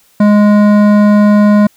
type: tone with hard clipping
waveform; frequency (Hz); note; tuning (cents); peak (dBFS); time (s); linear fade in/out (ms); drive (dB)
sine; 207.7; G#3; 0; -6; 0.2-1.67; 5; 13
effects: white hiss -50 dBFS RMS until 1.76 s